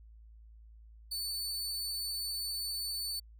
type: tone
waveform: sawtooth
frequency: 4495 Hz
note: C#8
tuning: 23 cents sharp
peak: -32 dBFS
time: 1.11-3.2 s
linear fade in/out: 10 ms
effects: added 55 Hz sine -52 dBFS peak until 3.39 s